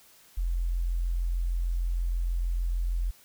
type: tone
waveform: sine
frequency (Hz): 43.24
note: F1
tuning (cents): -16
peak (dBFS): -25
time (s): 0.37-3.11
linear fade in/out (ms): 10
effects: white hiss -57 dBFS RMS until 3.24 s